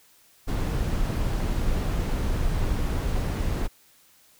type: noise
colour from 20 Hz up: brown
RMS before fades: -25 dBFS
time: 0.47-3.68 s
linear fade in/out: 20 ms
effects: white hiss -58 dBFS RMS until 4.39 s